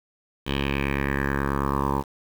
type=tone with low-pass filter sweep; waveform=10% pulse; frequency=69.3 Hz; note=C#2; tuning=in tune; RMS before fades=-25 dBFS; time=0.45-2.04 s; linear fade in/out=50 ms; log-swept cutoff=3300 to 890 Hz; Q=4.2; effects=7-bit